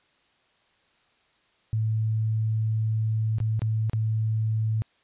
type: tone with dropouts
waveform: sine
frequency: 110 Hz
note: A2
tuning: in tune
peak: -22 dBFS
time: 1.73-4.82 s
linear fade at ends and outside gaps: 0 ms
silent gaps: 3.384-3.402 / 3.594-3.619 / 3.897-3.933 s
effects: white hiss -65 dBFS RMS until 5.03 s + resampled to 8000 Hz